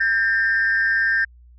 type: tone pair together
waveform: sine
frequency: 1592 / 1809.5 Hz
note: G6 / A6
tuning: +26 / +48 cents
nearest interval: major second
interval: 222 cents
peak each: -18 dBFS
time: 0-1.25 s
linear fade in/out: 10 ms
effects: tanh soft clip ceiling -11 dBFS + added 60 Hz sine -45 dBFS peak until 1.58 s